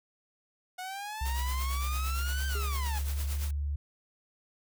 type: exponential two-way sweep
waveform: sawtooth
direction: up then down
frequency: 726 to 1568 to 818 Hz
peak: -33 dBFS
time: 0.78-2.99 s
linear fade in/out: 10 ms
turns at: 2.47 s
type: tone with pitch glide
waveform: sine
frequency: 65.41 to 72.16 Hz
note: C2 to D2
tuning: 0 to -30 cents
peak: -29 dBFS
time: 1.21-3.76 s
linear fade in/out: 5 ms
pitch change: +170 cents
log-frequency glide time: 1.8-3.46 s
type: noise with tremolo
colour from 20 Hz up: white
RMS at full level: -40 dBFS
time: 1.25-3.51 s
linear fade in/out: 5 ms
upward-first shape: triangle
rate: 8.8 Hz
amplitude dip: 70%
type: tone with exponential decay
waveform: square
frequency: 409.2 Hz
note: G#4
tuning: 26 cents flat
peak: -39 dBFS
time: 2.55-3.01 s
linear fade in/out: 2 ms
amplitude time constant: 100 ms
effects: none